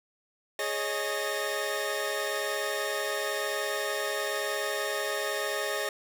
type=tone cluster; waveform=sawtooth; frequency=417.5 / 553 / 623 / 1828 Hz; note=G#4 / C#5 / D#5 / A#6; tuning=+9 / -4 / +2 / -34 cents; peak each=-31 dBFS; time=0.59-5.89 s; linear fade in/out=2 ms; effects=none